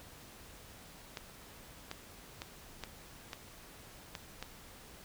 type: clicks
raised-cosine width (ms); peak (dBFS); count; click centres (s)
0.2; -23; 7; 1.172 / 1.914 / 2.419 / 2.837 / 3.332 / 4.152 / 4.426
effects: pink hiss -54 dBFS RMS until 5.04 s